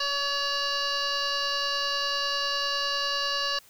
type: tone with frequency modulation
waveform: sine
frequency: 2840 Hz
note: F7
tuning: 28 cents sharp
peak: -25 dBFS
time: 0-3.59 s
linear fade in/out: 5 ms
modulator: 569 Hz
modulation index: 3.9
effects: white hiss -56 dBFS RMS until 3.69 s

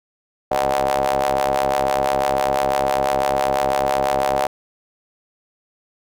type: ring-modulated tone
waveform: sawtooth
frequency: 68.1 Hz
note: C#2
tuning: 30 cents flat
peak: -10 dBFS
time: 0.51-4.47 s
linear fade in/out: 5 ms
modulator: 678 Hz
effects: none

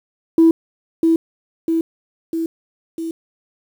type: tone with echo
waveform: sine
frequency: 327.8 Hz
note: E4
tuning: 10 cents flat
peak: -6 dBFS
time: 0.38-0.51 s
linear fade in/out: 2 ms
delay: 650 ms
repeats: 4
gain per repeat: -4 dB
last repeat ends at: 3.11 s
effects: tanh soft clip ceiling -4 dBFS + 7-bit

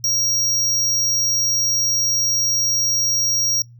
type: tone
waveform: square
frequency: 5640 Hz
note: F8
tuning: 16 cents sharp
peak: -17 dBFS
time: 0.04-3.62 s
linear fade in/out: 2 ms
effects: noise-tail reverb RT60 0.2 s tail -26 dB re dry + added 119 Hz sine -41 dBFS peak until 3.79 s

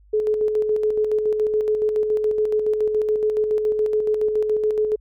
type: tone with tremolo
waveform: sine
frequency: 427.8 Hz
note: A4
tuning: 49 cents flat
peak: -16 dBFS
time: 0.13-4.96 s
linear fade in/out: 10 ms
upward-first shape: square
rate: 7.1 Hz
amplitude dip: 40%
effects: added 50 Hz sine -49 dBFS peak until 5 s

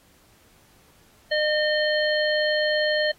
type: harmonic tone with a mistuned harmonic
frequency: 608 Hz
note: D#5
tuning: 40 cents flat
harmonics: 1 / 3 / 5 / 7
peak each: -22 / -25 / -30 / -30 dBFS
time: 1.31-3.12 s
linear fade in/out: 10 ms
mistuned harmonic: 5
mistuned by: +30 cents
effects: pink hiss -58 dBFS RMS until 3.18 s + AAC 48 kbps

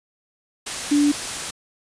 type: tone in noise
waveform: sine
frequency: 290.3 Hz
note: D4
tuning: 20 cents flat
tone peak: -14 dBFS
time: 0.91-1.12 s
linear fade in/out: 10 ms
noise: white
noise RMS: -28 dBFS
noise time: 0.66-1.51 s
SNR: +11 dB
effects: resampled to 22050 Hz

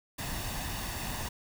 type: noise with comb filter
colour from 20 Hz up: pink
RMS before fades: -36 dBFS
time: 0.18-1.29 s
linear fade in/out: 10 ms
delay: 1.1 ms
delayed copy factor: +0.5
effects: none

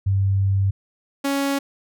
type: tone pair in turn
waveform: sine / sawtooth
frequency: 97.6 / 277.9 Hz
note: G2 / C#4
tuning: -7 / +4 cents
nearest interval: octave + tritone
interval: 1811 cents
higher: second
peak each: -16 dBFS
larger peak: neither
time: 0.06-0.71 / 1.24-1.59 s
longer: first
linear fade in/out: 10 ms
effects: none

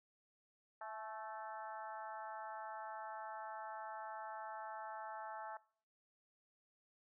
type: harmonic tone with a mistuned harmonic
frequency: 220 Hz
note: A3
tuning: in tune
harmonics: 3 / 4 / 5 / 6 / 7 / 8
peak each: -51 / -48 / -55 / -53 / -57 / -59 dBFS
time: 0.81-5.57 s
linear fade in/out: 2 ms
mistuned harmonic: 4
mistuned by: -33 cents
effects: noise-tail reverb RT60 0.5 s tail -22 dB re dry

